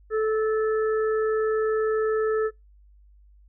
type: harmonic tone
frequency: 436.2 Hz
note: A4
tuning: 15 cents flat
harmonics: 1 / 3 / 4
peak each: -21 / -32 / -36 dBFS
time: 0.1-2.51 s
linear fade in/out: 50 ms
effects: noise-tail reverb RT60 0.2 s tail -26 dB re dry + added 50 Hz sine -51 dBFS peak until 3.48 s